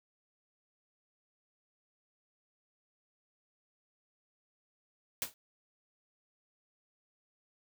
white noise with exponential decay, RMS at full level -31 dBFS, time 5.22-5.34 s, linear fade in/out 0 ms, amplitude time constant 26 ms, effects none

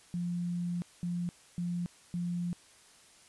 sine tone bursts at uneven times, 174.61 Hz, F3, in tune, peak -31 dBFS, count 4, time 0.14-0.82 / 1.03-1.29 / 1.58-1.86 / 2.14-2.53 s, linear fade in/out 0 ms, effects white hiss -59 dBFS RMS until 3.28 s + resampled to 24000 Hz

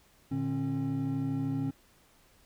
triangle tone cluster, 116.3 / 149.1 / 270.1 Hz, A#2 / D3 / C#4, -4 / +27 / -45 cents, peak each -34 / -32 / -29 dBFS, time 0.31-1.71 s, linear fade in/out 10 ms, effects tanh soft clip ceiling -19 dBFS + pink hiss -63 dBFS RMS until 2.45 s

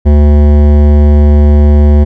sine tone with hard clipping, 73.42 Hz, D2, in tune, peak -4 dBFS, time 0.05-2.05 s, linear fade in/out 20 ms, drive 15 dB, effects none

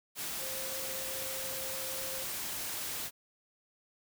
sine tone in noise, 529 Hz, C5, 19 cents sharp, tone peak -44 dBFS, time 0.38-2.26 s, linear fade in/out 50 ms, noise white, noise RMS -38 dBFS, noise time 0.15-3.11 s, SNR -9 dB, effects none

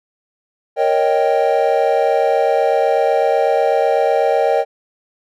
triangle chord, Eb dominant seventh, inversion second, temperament equal, 466.2 / 554.4 / 622.3 / 784 Hz, Bb4 / Db5 / Eb5 / G5, 0 / 0 / 0 / 0 cents, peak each -16 dBFS, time 0.76-4.65 s, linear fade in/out 50 ms, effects none

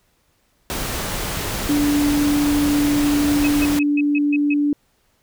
pink noise, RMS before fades -25 dBFS, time 0.7-3.79 s, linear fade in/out 0 ms
sine tone, 291.2 Hz, D4, 15 cents flat, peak -15 dBFS, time 1.69-4.73 s, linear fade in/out 2 ms
sine tone bursts, 2557 Hz, D#7, 47 cents sharp, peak -22 dBFS, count 7, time 3.44-4.539 s, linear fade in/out 5 ms, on 37 ms, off 140 ms
effects pink hiss -63 dBFS RMS until 5.22 s

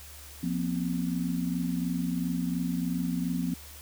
sine chord, F suspended fourth, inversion none, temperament equal with one note detuned, 174.61 / 238.7 / 261.6 Hz, F3 / Bb3 / C4, 0 / +41 / 0 cents, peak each -30 / -33 / -32 dBFS, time 0.43-3.54 s, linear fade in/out 5 ms, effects added 72 Hz sine -48 dBFS peak until 3.81 s + white hiss -48 dBFS RMS until 3.81 s

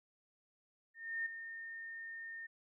sine tone with ADSR envelope, 1824 Hz, A#6, 38 cents flat, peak -34 dBFS, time 0.94-2.47 s, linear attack 320 ms, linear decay 6 ms, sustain -10 dB, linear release 13 ms, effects none

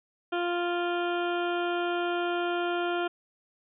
harmonic tone, 349.2 Hz, F4, in tune, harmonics 1 / 2 / 3 / 4 / 5 / 7 / 8 / 9 / 10, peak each -29 / -32 / -40 / -34 / -45 / -43 / -46 / -42 / -52 dBFS, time 0.32-3.08 s, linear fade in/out 10 ms, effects none

